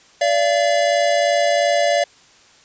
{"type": "tone pair together", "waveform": "square", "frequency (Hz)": [579.2, 682], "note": ["D5", "F5"], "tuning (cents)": [-24, -41], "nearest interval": "minor third", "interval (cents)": 283, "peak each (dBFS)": -18, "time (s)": [0.21, 2.04], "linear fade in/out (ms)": 5, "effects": ["white hiss -50 dBFS RMS until 2.64 s", "resampled to 16000 Hz"]}